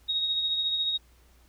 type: tone with tremolo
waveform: sine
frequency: 3763 Hz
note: A#7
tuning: 16 cents sharp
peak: -23 dBFS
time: 0.08-0.98 s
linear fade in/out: 20 ms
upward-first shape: triangle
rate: 14 Hz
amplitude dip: 45%
effects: added 60 Hz sine -57 dBFS peak until 1.48 s + pink hiss -63 dBFS RMS until 1.48 s